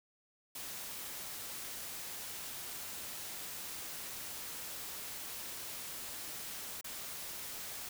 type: noise with dropouts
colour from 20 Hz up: white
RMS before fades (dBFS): -44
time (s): 0.55-7.89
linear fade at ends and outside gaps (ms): 5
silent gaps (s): 6.812-6.843
effects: none